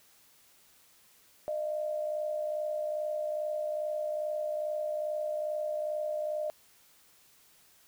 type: tone pair together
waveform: sine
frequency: 608 / 670.4 Hz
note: D#5 / E5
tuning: -40 / +29 cents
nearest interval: major second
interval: 169 cents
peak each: -31 / -39 dBFS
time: 1.48-6.5 s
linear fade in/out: 0 ms
effects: white hiss -62 dBFS RMS until 7.87 s

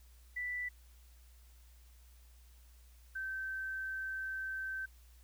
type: tone pair in turn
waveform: sine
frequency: 1975.5 / 1548.2 Hz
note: B6 / G6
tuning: 0 / -22 cents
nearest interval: major third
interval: 422 cents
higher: first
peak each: -36 / -37 dBFS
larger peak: first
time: 0.36-0.69 / 3.15-4.86 s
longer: second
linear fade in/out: 10 ms
effects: added 60 Hz sine -57 dBFS peak until 5.23 s + white hiss -68 dBFS RMS until 5.23 s

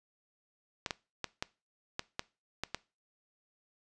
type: clicks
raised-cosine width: 0.2 ms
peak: -16 dBFS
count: 8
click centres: 0.862 / 0.908 / 1.243 / 1.425 / 1.994 / 2.194 / 2.636 / 2.746 s
effects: noise-tail reverb RT60 0.3 s tail -21 dB re dry + resampled to 22050 Hz

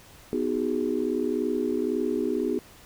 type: chord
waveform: sine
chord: G# minor seventh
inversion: first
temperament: just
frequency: 249.2 / 311.5 / 373.8 / 415.3 Hz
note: B3 / D#4 / F#4 / G#4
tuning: +16 / +2 / +18 / 0 cents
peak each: -29 dBFS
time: 0.33-2.59 s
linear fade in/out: 0 ms
effects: tanh soft clip ceiling -13 dBFS + pink hiss -51 dBFS RMS until 2.85 s

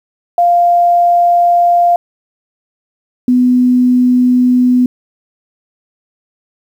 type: tone pair in turn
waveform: sine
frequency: 697 / 249.4 Hz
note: F5 / B3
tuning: -4 / +17 cents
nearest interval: octave + tritone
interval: 1779 cents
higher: first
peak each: -6 dBFS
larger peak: neither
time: 0.38-1.96 / 3.28-4.86 s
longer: neither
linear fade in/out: 2 ms
effects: 7-bit

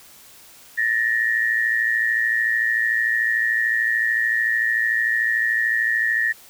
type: tone pair together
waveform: sine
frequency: 1762 / 1875.5 Hz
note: A6 / A#6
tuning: +2 / +10 cents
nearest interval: minor second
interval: 108 cents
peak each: -21 / -20 dBFS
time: 0.77-6.33 s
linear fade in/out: 20 ms
effects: white hiss -47 dBFS RMS until 6.49 s

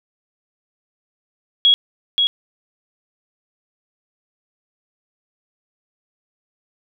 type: tone with echo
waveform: sine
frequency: 3322 Hz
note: G#7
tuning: in tune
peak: -9 dBFS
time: 1.65-1.74 s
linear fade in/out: 0 ms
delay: 530 ms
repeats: 1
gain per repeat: -4 dB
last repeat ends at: 2.27 s
effects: none

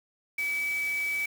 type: tone in noise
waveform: sine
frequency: 2291 Hz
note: D7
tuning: 44 cents flat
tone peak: -27 dBFS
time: 0.38-1.26 s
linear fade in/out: 5 ms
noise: white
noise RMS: -43 dBFS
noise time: 0.38-1.26 s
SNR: +13 dB
effects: none

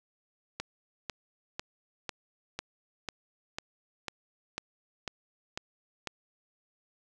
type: click train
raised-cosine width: 0.2 ms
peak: -17 dBFS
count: 12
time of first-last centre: 0.6-6.073 s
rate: 2.01 Hz
effects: none

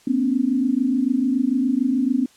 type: tone cluster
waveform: sine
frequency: 232.8 / 256.8 / 283.7 Hz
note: A#3 / C4 / C#4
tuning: -2 / -32 / +40 cents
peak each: -25 / -19 / -23 dBFS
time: 0.07-2.26 s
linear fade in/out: 5 ms
effects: white hiss -54 dBFS RMS until 2.36 s + low-pass 9000 Hz 12 dB/octave

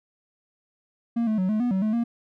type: tone with pitch steps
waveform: triangle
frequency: 233.3 / 217.1 / 185.7 / 214.8 / 244.2 / 189.8 / 215.7 / 234.4 Hz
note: A#3 / A3 / F#3 / A3 / B3 / F#3 / A3 / A#3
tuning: +2 / -23 / +7 / -41 / -19 / +44 / -34 / +10 cents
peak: -19 dBFS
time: 1.16-2.04 s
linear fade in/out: 10 ms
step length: 110 ms
effects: none

